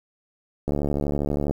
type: click train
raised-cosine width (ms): 2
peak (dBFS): -12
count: 61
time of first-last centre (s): 0.68-1.51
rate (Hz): 72.3
effects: 8-bit